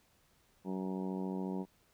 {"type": "harmonic tone", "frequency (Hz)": 94.1, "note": "F#2", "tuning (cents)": 30, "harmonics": [2, 3, 4, 5, 6, 7, 8, 9, 10], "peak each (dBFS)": [-37, -42, -43, -48, -53, -53, -55, -52, -51], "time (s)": [0.64, 1.66], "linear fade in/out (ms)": 50, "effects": ["pink hiss -70 dBFS RMS until 1.93 s"]}